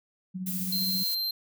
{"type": "tone with tremolo", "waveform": "sine", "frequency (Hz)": 185.2, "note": "F#3", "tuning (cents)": 2, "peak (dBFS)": -29, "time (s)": [0.34, 1.04], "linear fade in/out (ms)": 20, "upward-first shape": "triangle", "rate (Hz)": 15, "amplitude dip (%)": 60}
{"type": "noise", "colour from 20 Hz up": "violet", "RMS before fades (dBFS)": -34, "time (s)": [0.46, 1.15], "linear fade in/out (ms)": 10}
{"type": "tone", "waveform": "square", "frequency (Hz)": 4143, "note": "C8", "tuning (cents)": -18, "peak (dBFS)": -28, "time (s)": [0.72, 1.31], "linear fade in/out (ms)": 5}
{"effects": []}